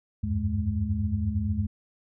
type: tone cluster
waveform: sine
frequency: 79.2 / 92.4 / 101.1 / 210.7 Hz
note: D#2 / F#2 / G#2 / G#3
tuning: +31 / -2 / -46 / +25 cents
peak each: -30 dBFS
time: 0.23-1.67 s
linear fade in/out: 10 ms
effects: none